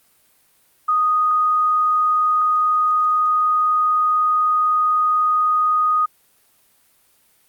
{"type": "tone", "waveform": "sine", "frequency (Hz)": 1242, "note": "D#6", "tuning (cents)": -3, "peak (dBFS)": -14, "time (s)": [0.88, 6.06], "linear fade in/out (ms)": 10, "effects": ["white hiss -58 dBFS RMS until 7.48 s", "Opus 32 kbps"]}